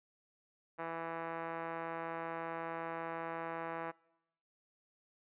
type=tone with band-pass filter; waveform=5% pulse; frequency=165.3 Hz; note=E3; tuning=5 cents sharp; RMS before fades=-41 dBFS; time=0.78-3.92 s; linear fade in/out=20 ms; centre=660 Hz; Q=0.67; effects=noise-tail reverb RT60 0.9 s tail -24 dB re dry + resampled to 8000 Hz